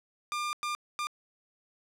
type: tone bursts at uneven times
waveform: sawtooth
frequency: 1200 Hz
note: D6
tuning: 37 cents sharp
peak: -27 dBFS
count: 3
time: 0.32-0.53 / 0.63-0.75 / 0.99-1.07 s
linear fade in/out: 0 ms
effects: low-pass 9000 Hz 12 dB/octave